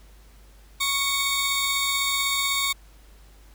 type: tone cluster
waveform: sawtooth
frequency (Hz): 1109 / 2234 / 3685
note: C#6 / C#7 / A#7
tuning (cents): 0 / +13 / -21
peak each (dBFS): -25 / -23 / -23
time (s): 0.8-2.73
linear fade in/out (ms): 10
effects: added 50 Hz sine -48 dBFS peak until 3.54 s + pink hiss -57 dBFS RMS until 3.54 s

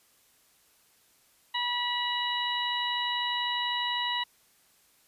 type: harmonic tone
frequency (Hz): 972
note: B5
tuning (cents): -28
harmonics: 1 / 2 / 3 / 4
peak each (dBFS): -32 / -34 / -33 / -33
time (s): 1.54-4.24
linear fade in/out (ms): 10
effects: white hiss -64 dBFS RMS until 5.07 s + resampled to 32000 Hz

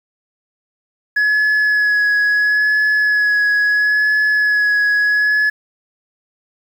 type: tone with vibrato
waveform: sine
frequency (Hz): 1690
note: G#6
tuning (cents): +30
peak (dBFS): -9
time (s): 1.16-5.5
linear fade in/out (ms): 10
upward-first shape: sine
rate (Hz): 0.74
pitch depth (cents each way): 17
effects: tanh soft clip ceiling -11 dBFS + 7-bit

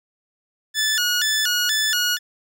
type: tone with vibrato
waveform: 15% pulse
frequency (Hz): 1590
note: G6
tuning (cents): +24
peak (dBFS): -12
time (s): 0.74-2.19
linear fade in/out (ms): 50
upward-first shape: square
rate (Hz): 2.1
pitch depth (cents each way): 160
effects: none

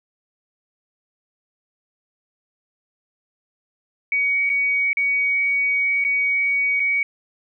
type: tone with dropouts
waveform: sine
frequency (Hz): 2251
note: C#7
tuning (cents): +26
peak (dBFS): -17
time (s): 4.12-7.03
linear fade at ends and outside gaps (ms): 2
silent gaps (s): 4.494-4.499 / 4.931-4.97 / 6.041-6.048 / 6.797-6.801
effects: none

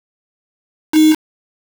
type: tone with quantisation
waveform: sine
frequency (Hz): 311.1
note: D#4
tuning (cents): 0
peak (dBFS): -6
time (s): 0.92-1.16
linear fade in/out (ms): 50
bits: 3
effects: none

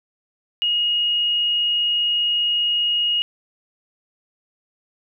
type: tone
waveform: sine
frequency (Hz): 2875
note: F7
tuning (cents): +50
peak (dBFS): -17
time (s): 0.62-3.22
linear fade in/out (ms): 0
effects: none

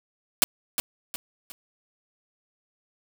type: noise with echo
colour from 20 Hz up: white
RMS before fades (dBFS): -18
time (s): 0.42-0.44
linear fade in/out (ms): 0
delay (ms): 360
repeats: 3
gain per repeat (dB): -8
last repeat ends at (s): 1.52
effects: none

